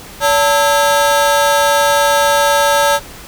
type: ring-modulated tone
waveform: 30% pulse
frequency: 733 Hz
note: F#5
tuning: 16 cents flat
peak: -4 dBFS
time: 0.2-3 s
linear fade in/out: 50 ms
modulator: 162 Hz
effects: pink hiss -34 dBFS RMS until 3.27 s